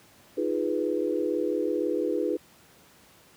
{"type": "chord", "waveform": "sine", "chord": "F half-diminished seventh", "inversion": "third", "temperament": "equal", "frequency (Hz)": [311.1, 349.2, 415.3, 493.9], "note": ["Eb4", "F4", "Ab4", "Cb5"], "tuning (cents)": [0, 0, 0, 0], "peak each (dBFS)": -30, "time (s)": [0.37, 2.37], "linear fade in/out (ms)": 10, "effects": ["pink hiss -56 dBFS RMS until 3.36 s", "high-pass 100 Hz 12 dB/octave"]}